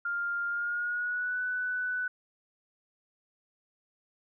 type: tone with pitch glide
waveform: sine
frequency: 1401 to 1492.9 Hz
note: F6 to F#6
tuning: +5 to +15 cents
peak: -29 dBFS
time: 0.05-2.08 s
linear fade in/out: 5 ms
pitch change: +110 cents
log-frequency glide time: 0.48-1.4 s
effects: none